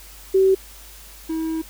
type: tone pair in turn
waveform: sine / triangle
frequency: 382.7 / 321.8 Hz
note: G4 / E4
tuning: -42 / -42 cents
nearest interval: minor third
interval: 300 cents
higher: first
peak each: -12 / -20 dBFS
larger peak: first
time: 0.34-0.55 / 1.29-1.62 s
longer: second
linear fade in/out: 10 ms
effects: added 50 Hz sine -44 dBFS peak until 1.69 s + white hiss -44 dBFS RMS until 1.69 s